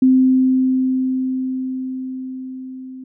sine tone with level ramp, 259.3 Hz, C4, 15 cents flat, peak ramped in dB -8 to -31 dBFS, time 0.02-3.04 s, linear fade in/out 5 ms, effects none

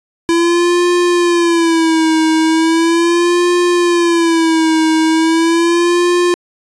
square tone with vibrato, 334.8 Hz, E4, 27 cents sharp, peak -10 dBFS, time 0.29-6.34 s, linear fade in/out 0 ms, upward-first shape sine, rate 0.38 Hz, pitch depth 89 cents each way, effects resampled to 22050 Hz

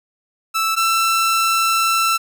sawtooth tone pair in turn, 1318.5 / 1336.1 Hz, E6 / E6, 0 / +23 cents, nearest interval unison, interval 23 cents, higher second, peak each -13 / -11 dBFS, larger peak second, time 0.54-0.76 / 0.76-2.18 s, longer second, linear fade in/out 20 ms, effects none

